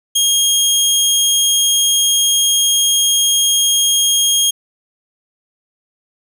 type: tone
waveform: 20% pulse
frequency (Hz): 3251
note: G#7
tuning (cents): -38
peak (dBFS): -6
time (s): 0.15-4.51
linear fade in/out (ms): 10
effects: none